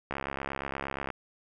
click train, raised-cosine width 0.5 ms, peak -18 dBFS, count 69, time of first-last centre 0.11-1.103 s, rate 68.5 Hz, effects none

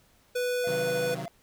square tone, 493.9 Hz, B4, in tune, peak -27 dBFS, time 0.35-1.15 s, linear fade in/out 10 ms
triangle tone with tremolo, 684 Hz, F5, 36 cents flat, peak -33 dBFS, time 0.64-1.28 s, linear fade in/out 0 ms, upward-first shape sine, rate 13 Hz, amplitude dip 80%
sawtooth chord, C diminished, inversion none, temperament equal, 130.81 / 155.56 / 185 Hz, C3 / Eb3 / Gb3, 0 / 0 / 0 cents, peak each -35 dBFS, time 0.67-1.26 s, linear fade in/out 5 ms
effects pink hiss -63 dBFS RMS until 1.42 s

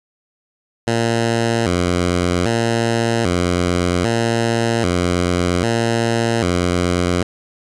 10% pulse tone with vibrato, 101.2 Hz, G#2, 44 cents flat, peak -7 dBFS, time 0.87-7.23 s, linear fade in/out 5 ms, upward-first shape square, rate 0.63 Hz, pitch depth 230 cents each way, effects resampled to 22050 Hz

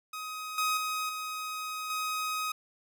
sawtooth tone with level steps, 1259 Hz, D#6, 20 cents sharp, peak -33 / -23 / -27 / -31 / -27 dBFS, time 0.13-2.52 s, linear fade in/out 5 ms, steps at 0.58 / 0.77 / 1.09 / 1.9 s, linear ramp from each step 2 ms, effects none

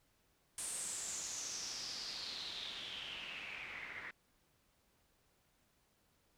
white noise with low-pass filter sweep, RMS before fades -45 dBFS, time 0.58-4.11 s, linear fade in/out 2 ms, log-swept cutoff 9200 to 1900 Hz, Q 5.6, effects pink hiss -75 dBFS RMS until 6.37 s

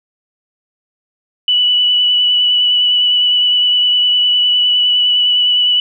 sine tone with vibrato, 2960 Hz, F#7, in tune, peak -9 dBFS, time 1.48-5.8 s, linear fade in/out 2 ms, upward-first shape sine, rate 9.8 Hz, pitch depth 15 cents each way, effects none

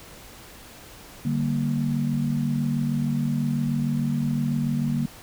sine chord, G minor, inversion second, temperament equal with one note detuned, 146.83 / 194.19 / 233.1 Hz, D3 / G3 / Bb3, 0 / -16 / 0 cents, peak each -25 / -30 / -25 dBFS, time 1.25-5.06 s, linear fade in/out 5 ms, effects pink hiss -45 dBFS RMS until 5.22 s

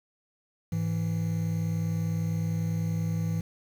triangle tone pair together, 104.95 / 164.81 Hz, G#2 / E3, +19 / 0 cents, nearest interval minor sixth, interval 781 cents, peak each -28 / -26 dBFS, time 0.72-3.41 s, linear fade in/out 5 ms, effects 8-bit

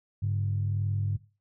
sine tone pair together, 101.05 / 142.9 Hz, G#2 / D3, -47 / -47 cents, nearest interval tritone, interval 600 cents, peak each -26 / -32 dBFS, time 0.22-1.17 s, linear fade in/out 10 ms, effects noise-tail reverb RT60 0.3 s tail -17 dB re dry + tanh soft clip ceiling -18 dBFS

